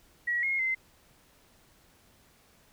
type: tone with pitch steps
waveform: sine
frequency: 1919 / 2152 / 2069 Hz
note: A#6 / C7 / C7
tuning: +50 / +48 / -20 cents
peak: -26 dBFS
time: 0.27-0.75 s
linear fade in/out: 10 ms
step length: 160 ms
effects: pink hiss -62 dBFS RMS until 2.72 s